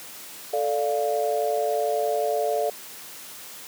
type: chord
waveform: sine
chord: D minor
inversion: second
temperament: equal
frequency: 440 / 587.3 / 698.5 Hz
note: A4 / D5 / F5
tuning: 0 / 0 / 0 cents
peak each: -26 dBFS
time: 0.53-2.7 s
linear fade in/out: 5 ms
effects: white hiss -41 dBFS RMS until 3.67 s + high-pass 150 Hz 12 dB/octave